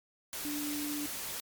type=tone in noise; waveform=sine; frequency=293.7 Hz; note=D4; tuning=in tune; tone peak=-35 dBFS; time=0.45-1.06 s; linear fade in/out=0 ms; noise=white; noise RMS=-39 dBFS; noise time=0.33-1.4 s; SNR=+1 dB; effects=MP3 96 kbps